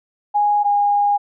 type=tone pair in turn; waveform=sine; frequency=827 / 817 Hz; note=G#5 / G#5; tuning=-8 / -29 cents; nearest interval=unison; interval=21 cents; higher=first; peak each=-13 dBFS; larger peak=neither; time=0.34-0.64 / 0.64-1.18 s; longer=second; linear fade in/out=20 ms; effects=none